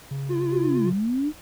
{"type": "tone with pitch glide", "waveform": "triangle", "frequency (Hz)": [137.6, 135.47], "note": ["C#3", "C#3"], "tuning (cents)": [-12, -39], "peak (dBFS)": -25, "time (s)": [0.11, 0.93], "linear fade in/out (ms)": 5, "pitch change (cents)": -27, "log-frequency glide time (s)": [0.32, 0.62]}
{"type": "tone with vibrato", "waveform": "triangle", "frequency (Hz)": 346.1, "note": "F4", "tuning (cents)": -16, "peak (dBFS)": -21, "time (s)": [0.29, 0.91], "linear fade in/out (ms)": 20, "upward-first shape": "triangle", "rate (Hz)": 8.8, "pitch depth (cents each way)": 71}
{"type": "linear two-way sweep", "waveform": "sine", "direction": "down then up", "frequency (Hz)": [406.9, 174.61, 313.2], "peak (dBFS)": -21, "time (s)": [0.51, 1.33], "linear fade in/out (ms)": 50, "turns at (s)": 0.89}
{"effects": ["pink hiss -47 dBFS RMS until 1.41 s"]}